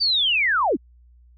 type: linear sweep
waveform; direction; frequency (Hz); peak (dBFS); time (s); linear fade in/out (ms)
sine; down; 4699 to 185; -17; 0-0.77; 20
effects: added 60 Hz sine -49 dBFS peak until 1.37 s